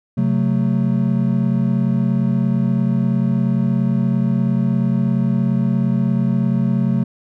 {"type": "chord", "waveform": "triangle", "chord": "F# diminished", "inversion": "second", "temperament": "just", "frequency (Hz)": [133.2, 185, 222], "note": ["C3", "F#3", "A3"], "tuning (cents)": [31, 0, 16], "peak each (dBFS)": -17, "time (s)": [0.17, 7.04], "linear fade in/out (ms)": 10, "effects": []}